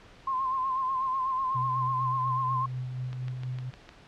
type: tone with vibrato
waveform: sine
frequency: 1050 Hz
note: C6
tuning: 6 cents sharp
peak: -26 dBFS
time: 0.27-2.66 s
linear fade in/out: 5 ms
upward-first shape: sine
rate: 8.1 Hz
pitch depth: 50 cents each way
type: tone with tremolo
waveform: sine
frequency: 126.9 Hz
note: B2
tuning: 47 cents sharp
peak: -30 dBFS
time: 1.54-3.71 s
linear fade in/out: 20 ms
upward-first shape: sine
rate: 4.2 Hz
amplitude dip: 35%
type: click train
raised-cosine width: 0.2 ms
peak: -27 dBFS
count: 6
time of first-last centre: 3.13-3.891 s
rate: 6.57 Hz
effects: pink hiss -53 dBFS RMS until 4.07 s + low-pass 4000 Hz 12 dB/octave